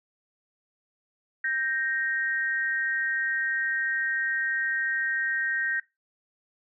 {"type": "tone pair together", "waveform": "sine", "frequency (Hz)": [1570, 1867], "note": ["G6", "A#6"], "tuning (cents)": [2, 2], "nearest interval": "minor third", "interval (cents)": 300, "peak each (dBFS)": -28, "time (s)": [1.44, 5.8], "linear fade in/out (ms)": 5, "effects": ["noise-tail reverb RT60 0.2 s tail -18 dB re dry"]}